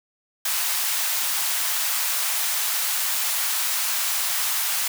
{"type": "high-pass noise", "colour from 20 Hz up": "white", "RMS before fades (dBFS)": -24, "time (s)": [0.45, 4.88], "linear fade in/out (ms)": 5, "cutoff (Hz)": 750, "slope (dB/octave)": 24, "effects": []}